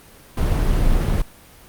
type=noise; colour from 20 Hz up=brown; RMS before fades=-17 dBFS; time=0.37-1.22 s; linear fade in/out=5 ms; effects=pink hiss -46 dBFS RMS until 1.68 s + Opus 32 kbps